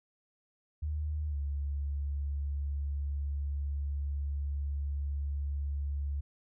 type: tone with pitch glide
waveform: sine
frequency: 75.7 to 71.04 Hz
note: D#2 to C#2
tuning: -47 to +43 cents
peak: -31 dBFS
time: 0.82-6.21 s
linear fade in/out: 10 ms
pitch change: -110 cents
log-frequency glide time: 1.29-1.36 s
effects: none